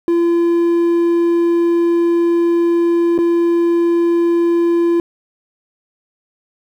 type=tone with dropouts; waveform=triangle; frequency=340.9 Hz; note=F4; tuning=42 cents flat; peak=-9 dBFS; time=0.08-5 s; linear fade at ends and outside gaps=1 ms; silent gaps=3.179-3.187 s; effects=8-bit